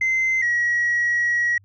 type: tone pair in turn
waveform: sine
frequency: 2070 / 1911.3 Hz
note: C7 / A#6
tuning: -19 / +43 cents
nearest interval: minor second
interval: 138 cents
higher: first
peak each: -16 dBFS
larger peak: neither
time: 0.01-0.42 / 0.42-1.58 s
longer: second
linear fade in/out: 5 ms
effects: tanh soft clip ceiling -15 dBFS + added 98 Hz sine -51 dBFS peak until 1.64 s